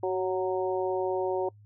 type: harmonic tone with a mistuned harmonic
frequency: 185 Hz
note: F#3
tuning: in tune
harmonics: 2 / 3 / 4 / 5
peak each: -28 / -32 / -34 / -36 dBFS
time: 0.03-1.49 s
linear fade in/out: 5 ms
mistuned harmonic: 2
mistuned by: +18 cents
effects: noise-tail reverb RT60 0.1 s tail -25 dB re dry + added 104 Hz sine -51 dBFS peak until 1.65 s